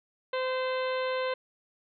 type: harmonic tone with a mistuned harmonic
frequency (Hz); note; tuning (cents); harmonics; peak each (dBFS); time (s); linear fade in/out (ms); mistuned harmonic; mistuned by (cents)
515; C5; -28; 1 / 2 / 3 / 4 / 5 / 6 / 7 / 8; -29 / -35 / -39 / -41 / -43 / -45 / -46 / -47; 0.33-1.34; 5; 5; +32
effects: none